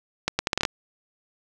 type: accelerating click train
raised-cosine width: 0.2 ms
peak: -5 dBFS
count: 8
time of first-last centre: 0.28-0.652 s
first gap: 110 ms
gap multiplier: 0.74
effects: none